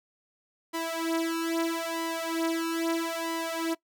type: tone with flanger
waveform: sawtooth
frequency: 329.9 Hz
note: E4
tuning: 1 cent sharp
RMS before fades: -30 dBFS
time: 0.73-3.75 s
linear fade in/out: 20 ms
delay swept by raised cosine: 0.99 to 3.79 ms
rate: 0.77 Hz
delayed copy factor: +1
effects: noise-tail reverb RT60 0.1 s tail -21 dB re dry